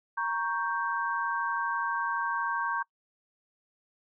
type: chord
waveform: sine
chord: G diminished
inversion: first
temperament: equal with one note detuned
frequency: 936.6 / 1108.7 / 1568 Hz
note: Bb5 / Db6 / G6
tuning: +8 / 0 / 0 cents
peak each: -32 dBFS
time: 0.17-2.83 s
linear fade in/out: 10 ms
effects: noise-tail reverb RT60 0.1 s tail -25 dB re dry